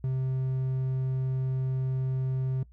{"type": "tone", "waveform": "triangle", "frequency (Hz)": 130.81, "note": "C3", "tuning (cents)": 0, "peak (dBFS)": -24, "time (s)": [0.04, 2.63], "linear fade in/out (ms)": 2, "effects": ["noise-tail reverb RT60 0.1 s tail -22 dB re dry", "added 60 Hz sine -51 dBFS peak until 2.72 s"]}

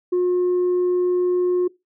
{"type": "tone", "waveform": "sine", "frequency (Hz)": 359.3, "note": "F4", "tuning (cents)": 49, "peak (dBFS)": -14, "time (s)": [0.12, 1.68], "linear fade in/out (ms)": 10, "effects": ["noise-tail reverb RT60 0.2 s tail -21 dB re dry", "tanh soft clip ceiling -15 dBFS"]}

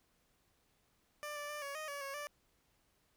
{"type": "tone with pitch steps", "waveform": "15% pulse", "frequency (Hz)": [594, 585, 594, 561, 620, 568, 550, 586], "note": ["D5", "D5", "D5", "C#5", "D#5", "C#5", "C#5", "D5"], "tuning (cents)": [20, -7, 20, 21, -6, 42, -14, -4], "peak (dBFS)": -35, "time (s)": [1.23, 2.27], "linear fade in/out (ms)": 0, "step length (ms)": 130, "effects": ["pink hiss -75 dBFS RMS until 3.16 s"]}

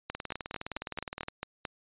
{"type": "two click trains", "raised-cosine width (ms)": 0.3, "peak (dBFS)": [-20, -18], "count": [23, 8], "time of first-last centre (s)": [[0.15, 1.284], [0.1, 1.652]], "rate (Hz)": [19.4, 4.51], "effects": ["resampled to 8000 Hz"]}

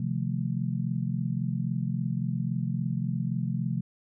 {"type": "chord", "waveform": "sine", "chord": "F dominant seventh", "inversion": "second", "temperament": "just", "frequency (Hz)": [130.96, 157.15, 174.61, 218.3], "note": ["C3", "Eb3", "F3", "A3"], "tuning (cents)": [2, 18, 0, -13], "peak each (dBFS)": [-30, -36, -31, -34], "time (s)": [0, 3.81], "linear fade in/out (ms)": 5, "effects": []}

